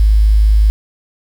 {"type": "tone with quantisation", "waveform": "sine", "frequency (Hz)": 52.6, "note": "G#1", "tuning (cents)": 23, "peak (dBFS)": -6, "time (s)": [0, 0.7], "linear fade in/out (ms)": 0, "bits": 6, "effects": []}